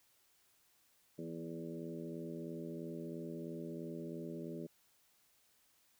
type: harmonic tone with a mistuned harmonic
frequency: 83 Hz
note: E2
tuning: 12 cents sharp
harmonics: 2 / 3 / 4 / 5 / 6 / 7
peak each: -47 / -48 / -47 / -49 / -57 / -53 dBFS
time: 1.18-4.67 s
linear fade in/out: 10 ms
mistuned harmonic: 3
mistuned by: -43 cents
effects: white hiss -72 dBFS RMS until 5.99 s